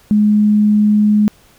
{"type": "tone", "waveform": "sine", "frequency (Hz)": 210, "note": "G#3", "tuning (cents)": 19, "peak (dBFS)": -8, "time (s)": [0.11, 1.28], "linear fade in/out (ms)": 0, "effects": ["pink hiss -49 dBFS RMS until 1.58 s"]}